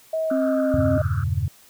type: tone with pitch glide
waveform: sine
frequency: 640 to 615 Hz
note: D#5 to D#5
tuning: +49 to -20 cents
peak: -21 dBFS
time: 0.13-1.02 s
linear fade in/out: 5 ms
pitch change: -69 cents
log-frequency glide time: 0.23-0.71 s
type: band-pass noise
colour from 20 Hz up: white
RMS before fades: -37 dBFS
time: 0.3-1.24 s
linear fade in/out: 5 ms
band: 1200 to 1500 Hz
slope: 96 dB/octave
type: tone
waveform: sine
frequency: 265.4 Hz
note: C4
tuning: 25 cents sharp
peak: -21 dBFS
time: 0.31-0.98 s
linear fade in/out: 5 ms
type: chord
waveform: sine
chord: E diminished seventh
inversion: none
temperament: equal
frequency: 82.41 / 98 / 116.54 / 138.59 Hz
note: E2 / G2 / Bb2 / Db3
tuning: 0 / 0 / 0 / 0 cents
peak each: -26 / -24 / -28 / -27 dBFS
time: 0.74-1.48 s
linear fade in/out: 0 ms
effects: white hiss -52 dBFS RMS until 1.69 s